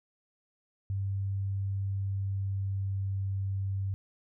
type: tone with pitch glide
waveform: sine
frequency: 98 to 97.32 Hz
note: G2 to G2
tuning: 0 to -12 cents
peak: -29 dBFS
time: 0.9-3.94 s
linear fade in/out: 0 ms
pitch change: -12 cents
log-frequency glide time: 1.89-3.2 s
effects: none